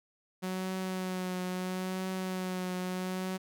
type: tone with vibrato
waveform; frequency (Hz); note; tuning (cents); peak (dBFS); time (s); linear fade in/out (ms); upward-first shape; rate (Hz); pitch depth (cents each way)
sawtooth; 185; F#3; 0; -29; 0.42-3.38; 20; triangle; 0.75; 27
effects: none